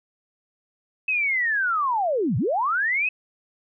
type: linear two-way sweep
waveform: sine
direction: down then up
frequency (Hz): 2597 to 99 to 2597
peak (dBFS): -20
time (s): 1.08-3.09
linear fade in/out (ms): 5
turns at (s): 2.37
effects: none